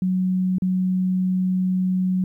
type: tone with dropouts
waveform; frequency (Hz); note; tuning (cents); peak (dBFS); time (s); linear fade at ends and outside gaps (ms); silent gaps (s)
sine; 185; F#3; 0; -18; 0.02-2.24; 2; 0.584-0.621
effects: 10-bit